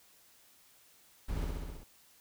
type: noise with echo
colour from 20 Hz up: brown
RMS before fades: -36 dBFS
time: 1.28-1.45 s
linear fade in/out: 10 ms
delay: 65 ms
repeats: 6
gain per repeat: -2 dB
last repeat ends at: 1.84 s
effects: white hiss -63 dBFS RMS until 2.2 s